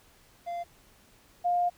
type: tone pair in turn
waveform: triangle / sine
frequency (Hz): 692 / 706.1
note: F5 / F5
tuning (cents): -16 / +19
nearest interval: unison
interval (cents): 35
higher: second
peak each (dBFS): -30 / -23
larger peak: second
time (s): 0.46-0.64 / 1.44-1.7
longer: second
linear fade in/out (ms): 20
effects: pink hiss -60 dBFS RMS until 1.77 s